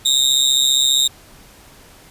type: tone with amplitude modulation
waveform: 30% pulse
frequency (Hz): 3729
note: A#7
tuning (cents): 0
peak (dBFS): -6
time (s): 0.05-1.08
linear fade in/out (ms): 10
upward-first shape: sine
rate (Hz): 135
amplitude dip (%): 100
effects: pink hiss -45 dBFS RMS until 2.1 s + resampled to 32000 Hz